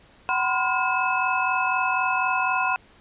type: tone cluster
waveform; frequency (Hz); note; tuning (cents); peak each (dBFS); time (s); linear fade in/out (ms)
sine; 753 / 995 / 1039 / 1423 / 2594; F#5 / B5 / C6 / F6 / E7; +30 / +13 / -12 / +32 / -28; -27; 0.29-2.76; 0
effects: pink hiss -54 dBFS RMS until 3 s + resampled to 8000 Hz